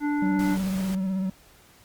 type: harmonic tone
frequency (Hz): 293.1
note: D4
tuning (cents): -3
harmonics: 1 / 3 / 5 / 7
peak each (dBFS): -23 / -33 / -37 / -40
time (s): 0-0.58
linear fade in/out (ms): 50
type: tone with vibrato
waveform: triangle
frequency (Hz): 189.8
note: F#3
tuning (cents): +44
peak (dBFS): -22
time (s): 0.22-1.3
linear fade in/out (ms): 5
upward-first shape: sine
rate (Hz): 16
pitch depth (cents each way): 38
type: noise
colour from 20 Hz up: pink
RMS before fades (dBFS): -39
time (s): 0.39-0.95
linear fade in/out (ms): 2
effects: pink hiss -55 dBFS RMS until 1.84 s + Opus 48 kbps